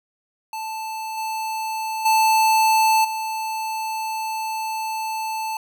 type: tone with level steps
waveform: square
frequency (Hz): 880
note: A5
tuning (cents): 0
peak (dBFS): -28 / -25 / -15 / -25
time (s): 0.53-5.57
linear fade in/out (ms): 2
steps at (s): 1.17 / 2.05 / 3.04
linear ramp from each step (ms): 10
effects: none